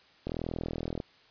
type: click train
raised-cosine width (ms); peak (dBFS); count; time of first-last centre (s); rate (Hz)
2; -20; 31; 0.27-1.002; 41
effects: white hiss -60 dBFS RMS until 1.3 s + resampled to 11025 Hz